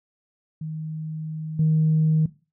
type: tone with level steps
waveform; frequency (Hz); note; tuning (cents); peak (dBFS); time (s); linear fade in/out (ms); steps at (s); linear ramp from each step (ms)
sine; 156.9; D#3; +15; -28 / -15; 0.61-2.26; 5; 1.59; 5
effects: noise-tail reverb RT60 0.3 s tail -17 dB re dry + tanh soft clip ceiling -12 dBFS